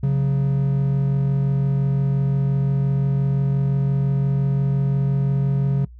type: tone pair together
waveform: triangle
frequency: 137.1 / 182.87 Hz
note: C#3 / F#3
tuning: -19 / -20 cents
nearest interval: perfect fourth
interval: 499 cents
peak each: -15 / -24 dBFS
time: 0.03-5.85 s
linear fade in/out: 5 ms
effects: noise-tail reverb RT60 0.1 s tail -23 dB re dry + added 60 Hz sine -39 dBFS peak until 5.99 s